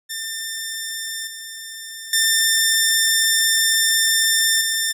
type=tone with level steps; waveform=10% pulse; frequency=1794 Hz; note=A6; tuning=33 cents sharp; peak=-17 / -23 / -6 / -10 dBFS; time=0.09-4.93 s; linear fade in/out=20 ms; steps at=1.27 / 2.13 / 4.61 s; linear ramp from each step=2 ms; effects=none